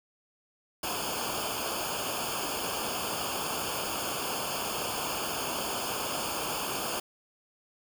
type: noise with comb filter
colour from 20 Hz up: pink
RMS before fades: -33 dBFS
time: 0.83-7 s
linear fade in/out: 5 ms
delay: 0.51 ms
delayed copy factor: -1
effects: none